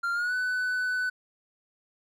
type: tone with pitch glide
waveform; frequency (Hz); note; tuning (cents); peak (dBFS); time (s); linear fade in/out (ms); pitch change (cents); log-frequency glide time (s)
triangle; 1390 to 1498.4; F6 to F#6; -9 to +21; -24; 0.03-1.1; 10; +130; 0.13-0.34
effects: none